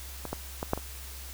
clicks, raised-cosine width 1 ms, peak -21 / -17 / -17 / -11 / -21 dBFS, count 5, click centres 0.253 / 0.33 / 0.629 / 0.734 / 0.776 s, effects added 66 Hz sine -42 dBFS peak until 1.33 s + white hiss -45 dBFS RMS until 1.33 s

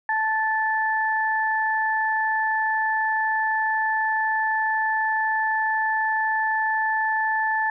sine tone pair together, 877 / 1751 Hz, A5 / A6, -6 / -9 cents, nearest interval octave, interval 1197 cents, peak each -23 dBFS, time 0.09-7.7 s, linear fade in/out 2 ms, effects none

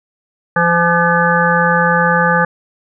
harmonic tone with a mistuned harmonic, 171.3 Hz, F3, 33 cents flat, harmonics 1 / 3 / 5 / 7 / 9 / 10, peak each -17 / -17 / -17 / -17 / -17 / -17 dBFS, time 0.56-2.45 s, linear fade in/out 5 ms, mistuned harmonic 9, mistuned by -30 cents, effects none

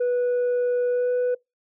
sine tone with pitch glide, 490.7 to 495 Hz, B4 to B4, -11 to +4 cents, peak -17 dBFS, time 0-1.35 s, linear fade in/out 10 ms, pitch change +15 cents, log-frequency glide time 0.9-1.11 s, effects noise-tail reverb RT60 0.2 s tail -26 dB re dry + tanh soft clip ceiling -19 dBFS

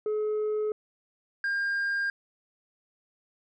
sine tone pair in turn, 426.3 / 1605.9 Hz, G#4 / G6, +45 / +41 cents, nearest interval octave + major seventh, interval 2296 cents, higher second, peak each -23 dBFS, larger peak neither, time 0.06-0.72 / 1.44-2.1 s, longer neither, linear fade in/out 2 ms, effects tanh soft clip ceiling -25 dBFS

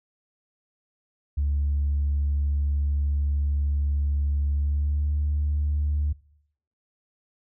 sine tone with pitch glide, 71.7 to 73.72 Hz, D2 to D2, -41 to +7 cents, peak -20 dBFS, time 1.37-6.13 s, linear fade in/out 10 ms, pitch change +48 cents, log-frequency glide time 4.54-5.1 s, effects noise-tail reverb RT60 0.7 s tail -23 dB re dry + tanh soft clip ceiling -18 dBFS

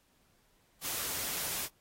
white noise, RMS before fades -36 dBFS, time 0.81-1.69 s, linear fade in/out 50 ms, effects pink hiss -70 dBFS RMS until 1.8 s + AAC 48 kbps

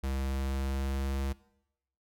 square tone with pitch glide, 67 to 67.97 Hz, C2 to C#2, +42 to -33 cents, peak -31 dBFS, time 0.03-1.33 s, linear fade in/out 10 ms, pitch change +25 cents, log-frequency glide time 0.15-1.19 s, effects noise-tail reverb RT60 0.8 s tail -20 dB re dry

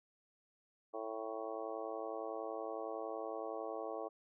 harmonic tone with a mistuned harmonic, 110.8 Hz, A2, 13 cents sharp, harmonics 3 / 4 / 5 / 6 / 7 / 8 / 9 / 10, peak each -49 / -45 / -46 / -46 / -48 / -59 / -56 / -50 dBFS, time 0.93-4.09 s, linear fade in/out 20 ms, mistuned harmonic 9, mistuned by -21 cents, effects none

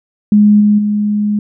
sine tone with level steps, 208.4 Hz, G#3, 6 cents sharp, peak -4 / -6 / -11 dBFS, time 0.32-1.39 s, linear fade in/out 2 ms, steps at 0.6 / 0.78 s, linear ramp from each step 10 ms, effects none

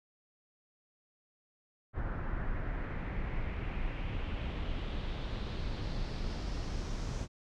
brown noise with low-pass filter sweep, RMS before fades -36 dBFS, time 1.93-7.28 s, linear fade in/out 50 ms, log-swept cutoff 1500 to 6400 Hz, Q 2.6, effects none

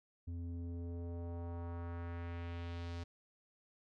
square tone with low-pass filter sweep, 85.6 Hz, F2, 34 cents flat, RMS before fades -43 dBFS, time 0.27-3.04 s, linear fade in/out 10 ms, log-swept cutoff 200 to 5200 Hz, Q 1.4, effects none

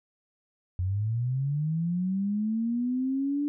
sine linear sweep, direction up, 87.9 to 293.7 Hz, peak -25 dBFS, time 0.79-3.48 s, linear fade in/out 0 ms, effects none

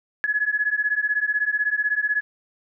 sine beating tone pair, 1687 / 1703 Hz, G#6 / G#6, +27 / +43 cents, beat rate 16 Hz, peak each -23 dBFS, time 0.24-2.21 s, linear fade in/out 0 ms, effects none

